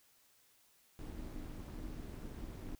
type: noise with amplitude modulation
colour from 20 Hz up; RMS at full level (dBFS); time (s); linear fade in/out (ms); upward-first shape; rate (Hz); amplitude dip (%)
brown; -42; 0.99-2.75; 0; sine; 278; 80
effects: white hiss -69 dBFS RMS until 2.79 s